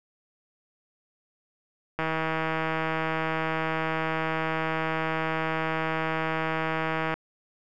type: click train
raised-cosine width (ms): 0.5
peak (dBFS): -13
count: 825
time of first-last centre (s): 1.99-7.14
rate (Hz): 160
effects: none